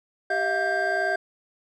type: tone cluster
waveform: triangle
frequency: 390.5 / 645 / 706 / 1582 Hz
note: G4 / E5 / F5 / G6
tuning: -7 / -38 / +19 / +15 cents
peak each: -29 / -26 / -26 / -24 dBFS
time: 0.3-1.16 s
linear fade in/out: 5 ms
effects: resampled to 24000 Hz